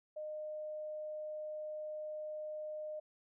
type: tone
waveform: sine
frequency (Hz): 612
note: D#5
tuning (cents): -29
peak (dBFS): -40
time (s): 0.16-3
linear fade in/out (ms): 10
effects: none